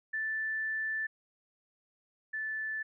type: tone pair in turn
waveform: sine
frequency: 1760 / 1750.7 Hz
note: A6 / A6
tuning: 0 / -9 cents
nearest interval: unison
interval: 9 cents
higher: first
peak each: -31 / -33 dBFS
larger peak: first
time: 0.13-1.07 / 2.33-2.83 s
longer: first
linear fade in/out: 10 ms
effects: none